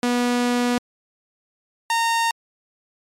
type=tone pair in turn; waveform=sawtooth; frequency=243.7 / 920.1 Hz; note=B3 / A#5; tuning=-23 / -23 cents; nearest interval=octave + major seventh; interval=2300 cents; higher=second; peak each=-14 dBFS; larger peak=neither; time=0.03-0.78 / 1.9-2.31 s; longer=first; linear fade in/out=2 ms; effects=low-pass 10000 Hz 12 dB/octave + MP3 96 kbps